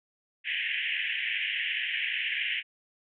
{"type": "band-pass noise", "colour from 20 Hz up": "white", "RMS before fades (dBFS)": -31, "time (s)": [0.44, 2.63], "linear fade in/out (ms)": 50, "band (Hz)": [1700, 3100], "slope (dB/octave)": 96, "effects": []}